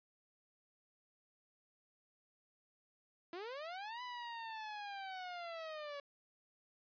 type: linear two-way sweep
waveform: sawtooth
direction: up then down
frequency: 327.3 to 1000 to 563 Hz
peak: -40 dBFS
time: 3.33-6 s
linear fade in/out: 2 ms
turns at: 4.02 s
effects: resampled to 11025 Hz